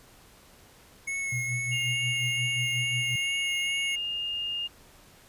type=tone with vibrato; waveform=square; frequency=2184 Hz; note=C#7; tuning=26 cents flat; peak=-30 dBFS; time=1.07-3.96 s; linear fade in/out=10 ms; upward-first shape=sine; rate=2.3 Hz; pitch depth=16 cents each way
type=tone with tremolo; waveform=sine; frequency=123.47 Hz; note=B2; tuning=in tune; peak=-29 dBFS; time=1.32-3.16 s; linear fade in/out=5 ms; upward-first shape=sine; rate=5.6 Hz; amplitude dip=75%
type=tone with pitch glide; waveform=sine; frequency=2807 to 2827 Hz; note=F7 to F7; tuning=+8 to +20 cents; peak=-29 dBFS; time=1.71-4.68 s; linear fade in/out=20 ms; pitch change=+12 cents; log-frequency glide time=3.29-3.36 s
effects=pink hiss -55 dBFS RMS until 5.28 s + resampled to 32000 Hz